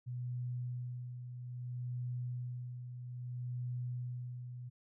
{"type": "tone with tremolo", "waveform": "sine", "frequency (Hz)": 123.47, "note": "B2", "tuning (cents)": 0, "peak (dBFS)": -36, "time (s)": [0.06, 4.7], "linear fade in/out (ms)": 20, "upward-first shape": "sine", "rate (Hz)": 0.61, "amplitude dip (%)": 55, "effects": []}